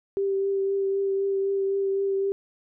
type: tone with vibrato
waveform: sine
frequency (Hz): 392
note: G4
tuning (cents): 0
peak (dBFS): -22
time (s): 0.17-2.32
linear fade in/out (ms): 0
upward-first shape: triangle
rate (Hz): 3.9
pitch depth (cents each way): 17
effects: none